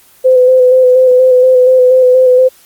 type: tone with vibrato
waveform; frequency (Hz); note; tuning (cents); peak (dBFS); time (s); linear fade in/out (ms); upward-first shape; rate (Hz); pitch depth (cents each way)
sine; 509; C5; -48; -3; 0.24-2.49; 20; square; 4.2; 21
effects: white hiss -44 dBFS RMS until 2.65 s + Opus 24 kbps